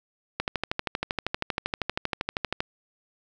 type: click train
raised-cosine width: 0.3 ms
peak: -10 dBFS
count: 29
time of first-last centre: 0.4-2.605 s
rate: 12.7 Hz
effects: none